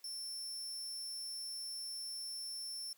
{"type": "tone", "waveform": "sawtooth", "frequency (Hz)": 5380, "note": "E8", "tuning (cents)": 34, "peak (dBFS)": -39, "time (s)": [0.04, 2.93], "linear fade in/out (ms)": 2, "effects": ["white hiss -69 dBFS RMS until 2.97 s", "high-pass 300 Hz 12 dB/octave"]}